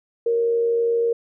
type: tone with frequency modulation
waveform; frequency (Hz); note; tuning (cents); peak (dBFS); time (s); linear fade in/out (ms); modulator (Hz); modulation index
sine; 466.2; A#4; 0; -17; 0.26-1.13; 5; 87.8; 0.22
effects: none